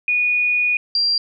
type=tone pair in turn; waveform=sine; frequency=2460 / 4744 Hz; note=D#7 / D8; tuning=-20 / +17 cents; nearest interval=major seventh; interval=1137 cents; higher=second; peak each=-15 dBFS; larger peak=neither; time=0.08-0.77 / 0.95-1.18 s; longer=first; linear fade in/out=2 ms; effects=none